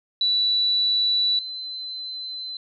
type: tone pair in turn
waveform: sine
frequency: 3951 / 4053 Hz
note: B7 / B7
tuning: 0 / +44 cents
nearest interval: unison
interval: 44 cents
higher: second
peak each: -18 / -30 dBFS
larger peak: first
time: 0.21-1.39 / 1.39-2.57 s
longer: neither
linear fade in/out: 2 ms
effects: none